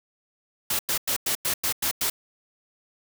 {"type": "noise bursts", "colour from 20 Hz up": "white", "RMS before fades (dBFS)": -25, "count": 8, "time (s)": [0.7, 2.1], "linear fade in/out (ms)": 5, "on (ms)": 91, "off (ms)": 96, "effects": []}